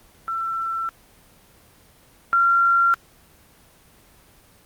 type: tone pair in turn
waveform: sine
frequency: 1342 / 1375.7 Hz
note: E6 / F6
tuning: +31 / -26 cents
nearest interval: unison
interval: 43 cents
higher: second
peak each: -23 / -14 dBFS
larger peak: second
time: 0.28-0.89 / 2.33-2.94 s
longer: neither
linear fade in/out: 0 ms
effects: pink hiss -53 dBFS RMS until 4.65 s + Opus 24 kbps